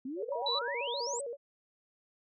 sine exponential sweep, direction up, 246.9 to 8372 Hz, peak -36 dBFS, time 0.05-1.21 s, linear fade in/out 5 ms
sine tone with vibrato, 516 Hz, C5, 24 cents flat, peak -36 dBFS, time 0.16-1.37 s, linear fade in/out 50 ms, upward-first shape square, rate 7.7 Hz, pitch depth 150 cents each way
sine tone with tremolo, 958 Hz, A#5, 47 cents sharp, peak -37 dBFS, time 0.32-1.19 s, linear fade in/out 2 ms, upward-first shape sine, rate 8.9 Hz, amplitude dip 40%
sine tone, 3951 Hz, B7, in tune, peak -30 dBFS, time 0.46-0.59 s, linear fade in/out 5 ms
effects none

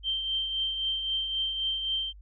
sine tone with tremolo, 3136 Hz, G7, in tune, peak -25 dBFS, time 0.03-2.13 s, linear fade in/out 50 ms, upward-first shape triangle, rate 3.8 Hz, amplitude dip 50%, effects added 50 Hz sine -46 dBFS peak until 2.21 s

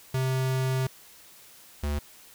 square tone pair in turn, 130.81 / 73.1 Hz, C3 / D2, 0 / -7 cents, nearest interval minor seventh, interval 1007 cents, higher first, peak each -25 / -27 dBFS, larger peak first, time 0.14-0.87 / 1.83-1.99 s, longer first, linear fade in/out 5 ms, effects white hiss -52 dBFS RMS until 2.34 s

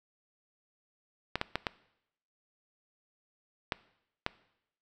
clicks, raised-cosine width 0.3 ms, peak -13 dBFS, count 6, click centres 1.356 / 1.414 / 1.556 / 1.668 / 3.722 / 4.264 s, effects noise-tail reverb RT60 0.8 s tail -20 dB re dry

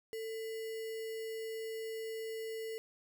sine tone with sample-and-hold, 445.4 Hz, A4, 21 cents sharp, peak -38 dBFS, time 0.13-2.78 s, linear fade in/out 0 ms, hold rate 2450 Hz, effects none

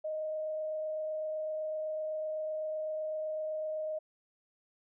sine tone with frequency modulation, 622 Hz, D#5, 1 cent flat, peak -33 dBFS, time 0.04-3.99 s, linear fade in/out 10 ms, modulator 27.9 Hz, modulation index 0.21, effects none

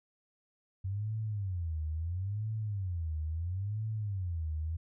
sine tone with vibrato, 92.4 Hz, F#2, 2 cents flat, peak -32 dBFS, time 0.84-4.77 s, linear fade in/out 10 ms, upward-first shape sine, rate 0.74 Hz, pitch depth 300 cents each way, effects none

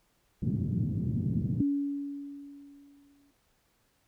pink band-pass noise, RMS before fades -30 dBFS, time 0.42-1.62 s, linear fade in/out 5 ms, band 100 to 230 Hz, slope 24 dB/octave
sine tone with exponential decay, 283.2 Hz, C#4, 37 cents sharp, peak -23 dBFS, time 1.6-3.31 s, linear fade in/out 5 ms, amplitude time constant 370 ms
effects pink hiss -71 dBFS RMS until 4.07 s

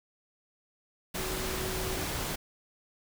sine tone in noise, 374.2 Hz, F#4, 20 cents sharp, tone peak -38 dBFS, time 1.16-2.04 s, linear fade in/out 10 ms, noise pink, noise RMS -34 dBFS, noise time 1.14-2.36 s, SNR -7 dB, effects none

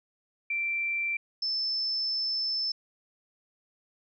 sine tone pair in turn, 2349 / 5273 Hz, D7 / E8, 0 / 0 cents, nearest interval octave + major second, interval 1400 cents, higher second, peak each -27 dBFS, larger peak neither, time 0.5-1.17 / 1.42-2.72 s, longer second, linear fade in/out 5 ms, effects none

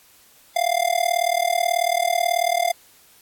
square tone with amplitude modulation, 698.5 Hz, F5, in tune, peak -15 dBFS, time 0.56-2.72 s, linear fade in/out 5 ms, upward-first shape sine, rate 38.3 Hz, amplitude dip 95%, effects white hiss -53 dBFS RMS until 3.21 s + AAC 64 kbps

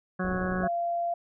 harmonic tone, 184.3 Hz, F#3, 7 cents flat, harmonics 1 / 2 / 3 / 4 / 6 / 7 / 8 / 9, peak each -29 / -36 / -36 / -39 / -38 / -42 / -38 / -38 dBFS, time 0.19-0.68 s, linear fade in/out 10 ms
pink low-pass noise, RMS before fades -38 dBFS, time 0.24-0.65 s, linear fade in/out 5 ms, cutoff 740 Hz, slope 24 dB/octave
sine tone, 688 Hz, F5, 26 cents flat, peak -26 dBFS, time 0.63-1.14 s, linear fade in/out 5 ms
effects none

